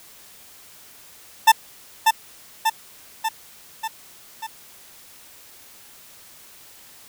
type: tone with echo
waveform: 40% pulse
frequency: 889 Hz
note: A5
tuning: 18 cents sharp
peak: -7 dBFS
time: 1.47-1.52 s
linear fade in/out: 10 ms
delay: 590 ms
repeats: 5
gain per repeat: -4 dB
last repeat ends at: 4.47 s
effects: white hiss -47 dBFS RMS until 7.08 s